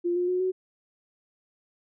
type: tone with pitch steps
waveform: sine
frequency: 348.4 / 356.1 / 364 / 372.1 Hz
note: F4 / F4 / F#4 / F#4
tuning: -4 / +34 / -28 / +10 cents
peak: -23 dBFS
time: 0.04-0.52 s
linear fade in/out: 20 ms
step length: 120 ms
effects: none